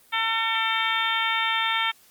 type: harmonic tone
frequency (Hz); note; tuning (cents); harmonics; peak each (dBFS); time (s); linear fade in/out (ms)
449.9; A4; +39; 2 / 3 / 4 / 5 / 6 / 7 / 8; -29 / -28 / -29 / -28 / -34 / -30 / -30; 0.12-1.92; 20
effects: white hiss -56 dBFS RMS until 2.1 s + Opus 32 kbps